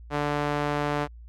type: tone with band-pass filter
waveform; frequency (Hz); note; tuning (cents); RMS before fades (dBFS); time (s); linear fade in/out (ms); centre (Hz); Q
sawtooth; 146.6; D3; -3; -27; 0.1-1.08; 50; 920; 0.66
effects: added 58 Hz sine -42 dBFS peak until 1.28 s